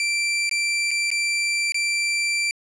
sawtooth tone with dropouts, 2349 Hz, D7, in tune, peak -17 dBFS, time 0-2.51 s, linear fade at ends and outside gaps 1 ms, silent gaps 0.494-0.512 / 0.908-0.913 / 1.104-1.114 / 1.721-1.744 s, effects resampled to 22050 Hz

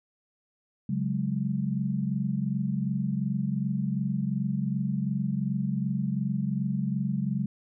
sine chord, C# suspended fourth, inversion none, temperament equal, 138.59 / 185 / 207.7 Hz, C#3 / F#3 / G#3, 0 / 0 / 0 cents, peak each -30 dBFS, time 0.89-7.46 s, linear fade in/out 5 ms, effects none

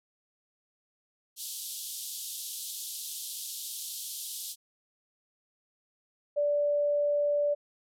white band-pass noise, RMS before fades -39 dBFS, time 1.36-4.56 s, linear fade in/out 50 ms, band 3200 to 14000 Hz, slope 48 dB/octave
sine tone, 583 Hz, D5, 13 cents flat, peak -24 dBFS, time 6.36-7.55 s, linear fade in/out 20 ms
effects none

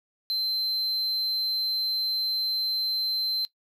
triangle tone, 4100 Hz, C8, 36 cents flat, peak -24 dBFS, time 0.3-3.45 s, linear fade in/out 0 ms, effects noise-tail reverb RT60 0.1 s tail -19 dB re dry

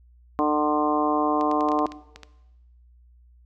harmonic tone, 150 Hz, D3, 37 cents sharp, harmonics 2 / 3 / 4 / 5 / 6 / 7 / 8, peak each -23 / -28 / -29 / -26 / -34 / -25 / -36 dBFS, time 0.39-1.86 s, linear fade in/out 0 ms
clicks, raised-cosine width 0.2 ms, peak -22 dBFS, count 10, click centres 1.411 / 1.514 / 1.608 / 1.687 / 1.718 / 1.79 / 1.866 / 1.92 / 2.16 / 2.233 s
effects noise-tail reverb RT60 1.0 s tail -18 dB re dry + added 60 Hz sine -51 dBFS peak until 3.45 s

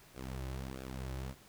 sawtooth tone with flanger, 65.41 Hz, C2, in tune, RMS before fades -42 dBFS, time 0.14-1.35 s, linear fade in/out 50 ms, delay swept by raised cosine 0.98 to 4.38 ms, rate 1.5 Hz, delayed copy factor -0.8, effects pink hiss -60 dBFS RMS until 1.48 s

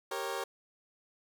20% pulse chord, G diminished, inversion none, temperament equal with one note detuned, 392 / 466.2 / 548.9 Hz, G4 / Bb4 / Db5, 0 / 0 / -17 cents, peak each -34 dBFS, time 0.11-0.44 s, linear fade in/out 5 ms, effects none

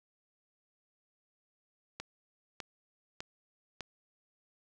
click train, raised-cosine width 0.2 ms, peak -22 dBFS, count 4, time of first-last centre 2-3.807 s, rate 1.66 Hz, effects none

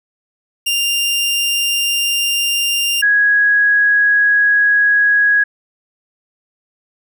sawtooth / sine tone pair in turn, 2794 / 1661.3 Hz, F7 / G#6, 0 / 0 cents, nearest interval major sixth, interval 900 cents, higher first, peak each -11 / -9 dBFS, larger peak second, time 0.66-3.02 / 3.02-5.44 s, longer second, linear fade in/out 10 ms, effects none

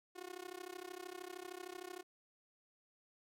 sawtooth tone with amplitude modulation, 362.2 Hz, F#4, 37 cents flat, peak -39 dBFS, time 0.15-2.03 s, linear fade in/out 20 ms, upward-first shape sine, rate 33.1 Hz, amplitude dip 95%, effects AAC 64 kbps

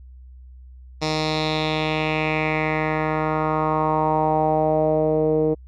10% pulse tone with low-pass filter sweep, 155.56 Hz, D#3, in tune, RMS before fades -21 dBFS, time 1.01-5.55 s, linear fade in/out 20 ms, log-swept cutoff 5100 to 430 Hz, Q 3.3, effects added 63 Hz sine -40 dBFS peak until 5.67 s

